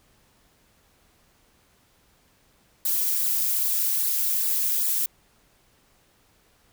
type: noise with flanger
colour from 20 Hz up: violet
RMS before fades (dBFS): -24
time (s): 2.85-5.06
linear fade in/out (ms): 5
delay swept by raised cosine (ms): 0.32 to 6.12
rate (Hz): 2.5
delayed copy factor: -0.95
effects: pink hiss -62 dBFS RMS until 6.72 s